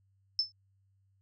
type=tone with exponential decay; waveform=sine; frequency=5274 Hz; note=E8; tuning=in tune; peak=-22 dBFS; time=0.39-0.52 s; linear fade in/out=1 ms; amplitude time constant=28 ms; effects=added 97 Hz sine -67 dBFS peak until 1.21 s